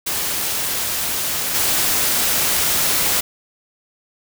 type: noise with level steps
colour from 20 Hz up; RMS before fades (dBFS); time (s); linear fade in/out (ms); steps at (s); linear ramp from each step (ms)
white; -22 / -18; 0.06-3.21; 10; 1.54; 10
effects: none